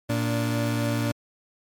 30% pulse tone pair together, 115.62 / 291 Hz, A#2 / D4, -14 / -16 cents, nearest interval octave + major third, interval 1598 cents, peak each -22 / -25 dBFS, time 0.09-1.12 s, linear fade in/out 10 ms, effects MP3 96 kbps

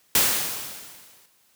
white noise with exponential decay, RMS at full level -17 dBFS, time 0.15-1.26 s, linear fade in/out 2 ms, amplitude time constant 240 ms, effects white hiss -62 dBFS RMS until 1.55 s + high-pass 80 Hz 12 dB/octave

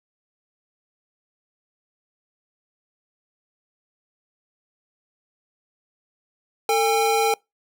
square tone pair together, 447.3 / 810 Hz, A4 / G#5, +28 / -43 cents, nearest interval minor seventh, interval 1029 cents, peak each -21 dBFS, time 6.69-7.34 s, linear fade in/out 2 ms, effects noise-tail reverb RT60 0.2 s tail -26 dB re dry

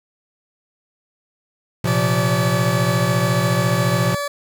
square chord, Bb suspended second, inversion none, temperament equal, 116.54 / 130.81 / 174.61 Hz, Bb2 / C3 / F3, 0 / 0 / 0 cents, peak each -22 dBFS, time 1.84-4.15 s, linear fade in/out 5 ms
20% pulse tone with pitch glide, 578 to 574 Hz, D5 to D5, -28 to -40 cents, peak -17 dBFS, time 1.87-4.28 s, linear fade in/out 5 ms, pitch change -12 cents, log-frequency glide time 2.18-2.23 s
effects 7-bit

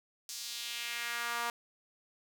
sawtooth tone with high-pass filter sweep, 236.3 Hz, A#3, 24 cents sharp, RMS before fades -38 dBFS, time 0.29-1.5 s, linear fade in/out 2 ms, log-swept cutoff 5600 to 970 Hz, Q 1.7, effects none

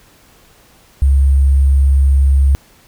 sine tone with sample-and-hold, 68.5 Hz, C#2, 20 cents flat, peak -7 dBFS, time 1.02-2.55 s, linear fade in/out 0 ms, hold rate 8820 Hz, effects pink hiss -48 dBFS RMS until 2.87 s

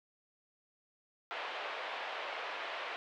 pink band-pass noise, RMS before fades -41 dBFS, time 1.31-2.96 s, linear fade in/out 0 ms, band 540 to 3300 Hz, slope 24 dB/octave, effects none

